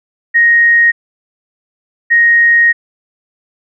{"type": "tone pair in turn", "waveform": "sine", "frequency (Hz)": [1871, 1871], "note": ["A#6", "A#6"], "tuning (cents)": [6, 6], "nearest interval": "unison", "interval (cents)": 0, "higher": "neither", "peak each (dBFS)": -5, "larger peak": "neither", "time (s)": [[0.34, 0.92], [2.1, 2.73]], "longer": "second", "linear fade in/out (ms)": 20, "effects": []}